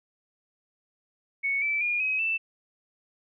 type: tone with pitch steps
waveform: sine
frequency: 2217 / 2319 / 2426 / 2538 / 2655 Hz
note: C#7 / D7 / D#7 / D#7 / E7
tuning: 0 / -22 / -44 / +34 / +12 cents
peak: -24 dBFS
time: 1.43-2.38 s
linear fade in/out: 20 ms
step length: 190 ms
effects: none